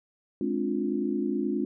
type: chord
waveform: sine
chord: D half-diminished seventh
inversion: second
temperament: just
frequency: 211.4 / 264.3 / 293.7 / 352.4 Hz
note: Ab3 / C4 / D4 / F4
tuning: +31 / +18 / 0 / +16 cents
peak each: -31 dBFS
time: 0.41-1.65 s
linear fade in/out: 2 ms
effects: none